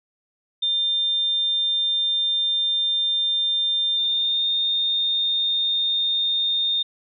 sine tone with pitch glide, 3600 to 3648 Hz, A7 to A#7, +39 to -38 cents, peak -19 dBFS, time 0.62-6.83 s, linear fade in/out 10 ms, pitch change +23 cents, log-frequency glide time 3.93-4.47 s, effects none

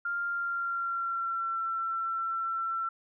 sine tone with pitch glide, 1396.9 to 1346.2 Hz, F6 to E6, 0 to +36 cents, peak -29 dBFS, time 0.05-2.89 s, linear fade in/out 5 ms, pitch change -64 cents, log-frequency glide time 0.27-1.58 s, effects none

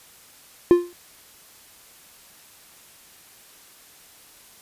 triangle tone with exponential decay, 350.1 Hz, F4, 4 cents sharp, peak -5 dBFS, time 0.71-0.93 s, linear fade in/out 0 ms, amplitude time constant 46 ms, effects white hiss -50 dBFS RMS until 4.61 s + resampled to 32000 Hz

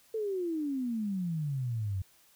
sine exponential sweep, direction down, 452.5 to 91.5 Hz, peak -30 dBFS, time 0.14-2.02 s, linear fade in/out 5 ms, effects white hiss -63 dBFS RMS until 2.35 s

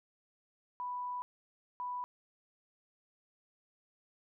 sine tone bursts at uneven times, 987.8 Hz, B5, in tune, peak -36 dBFS, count 2, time 0.8-1.22 / 1.8-2.04 s, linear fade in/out 0 ms, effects none

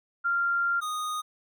sine / square tone pair in turn, 1389 / 1237.5 Hz, F6 / D#6, -10 / -10 cents, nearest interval major second, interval 200 cents, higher first, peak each -23 / -30 dBFS, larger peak first, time 0.24-0.81 / 0.81-1.22 s, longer first, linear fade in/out 20 ms, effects none

